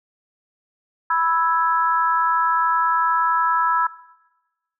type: chord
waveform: sine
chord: E major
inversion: second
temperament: equal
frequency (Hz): 987.8 / 1318.5 / 1661.2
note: B5 / E6 / G#6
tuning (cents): 0 / 0 / 0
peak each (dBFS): -20 / -20 / -25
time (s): 1.1-3.87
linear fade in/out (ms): 5
effects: noise-tail reverb RT60 1.0 s tail -18 dB re dry